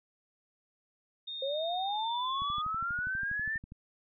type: tone with pitch glide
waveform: sine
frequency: 3675 to 3409 Hz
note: A#7 to G#7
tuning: -25 to +45 cents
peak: -37 dBFS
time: 1.27-2.62 s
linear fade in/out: 10 ms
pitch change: -130 cents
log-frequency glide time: 1.85-2.41 s
type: linear sweep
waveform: sine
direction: up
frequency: 523.3 to 1807 Hz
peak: -31 dBFS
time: 1.42-3.58 s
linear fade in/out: 5 ms
type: click train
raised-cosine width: 5 ms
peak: -34 dBFS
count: 17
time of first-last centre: 2.42-3.721 s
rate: 12.3 Hz
effects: none